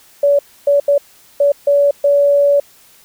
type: tone bursts at uneven times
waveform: sine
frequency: 570 Hz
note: C#5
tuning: 48 cents sharp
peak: -8 dBFS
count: 6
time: 0.23-0.39 / 0.67-0.8 / 0.88-0.98 / 1.4-1.52 / 1.67-1.91 / 2.04-2.6 s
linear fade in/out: 5 ms
effects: white hiss -47 dBFS RMS until 3.04 s